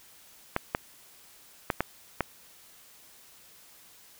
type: clicks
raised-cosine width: 0.5 ms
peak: -10 dBFS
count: 5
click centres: 0.564 / 0.749 / 1.702 / 1.806 / 2.207 s
effects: white hiss -55 dBFS RMS until 4.19 s